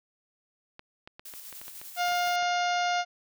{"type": "clicks", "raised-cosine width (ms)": 0.3, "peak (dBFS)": -28, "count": 12, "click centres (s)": [0.794, 1.075, 1.195, 1.338, 1.527, 1.615, 1.681, 1.815, 2.084, 2.121, 2.274, 2.426]}
{"type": "noise with tremolo", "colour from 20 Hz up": "blue", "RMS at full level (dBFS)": -43, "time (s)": [1.25, 2.36], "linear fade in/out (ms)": 5, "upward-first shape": "square", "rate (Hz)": 10, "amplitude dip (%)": 30}
{"type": "harmonic tone", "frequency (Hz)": 708, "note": "F5", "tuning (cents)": 23, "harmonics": [1, 2, 3, 4, 5, 6, 7, 8, 9], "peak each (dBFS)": [-26, -32, -36, -38, -40, -42, -43, -44, -45], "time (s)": [1.96, 3.05], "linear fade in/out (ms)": 50}
{"effects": []}